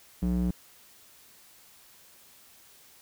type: tone with band-pass filter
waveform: square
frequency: 60.1 Hz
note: B1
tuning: 46 cents flat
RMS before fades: -27 dBFS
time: 0.22-0.51 s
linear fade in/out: 5 ms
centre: 180 Hz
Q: 1.8
effects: white hiss -56 dBFS RMS until 3.01 s